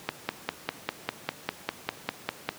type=click train; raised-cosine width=0.3 ms; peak=-10 dBFS; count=13; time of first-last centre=0.09-2.49 s; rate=5 Hz; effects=pink hiss -47 dBFS RMS until 2.58 s + high-pass 150 Hz 12 dB/octave